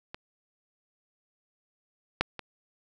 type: clicks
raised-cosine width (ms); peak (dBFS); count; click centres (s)
0.3; -22 / -7 / -21; 3; 0.145 / 2.21 / 2.393
effects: none